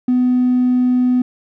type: tone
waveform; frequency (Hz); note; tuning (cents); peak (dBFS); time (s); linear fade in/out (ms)
triangle; 250; B3; +21; -8; 0.08-1.22; 5
effects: tanh soft clip ceiling -8 dBFS